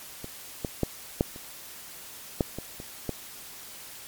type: clicks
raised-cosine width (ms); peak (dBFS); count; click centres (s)
2; -23 / -15 / -10 / -8 / -29 / -9 / -20 / -26 / -15; 9; 0.244 / 0.648 / 0.833 / 1.209 / 1.361 / 2.408 / 2.586 / 2.801 / 3.093
effects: white hiss -44 dBFS RMS until 4.07 s + MP3 96 kbps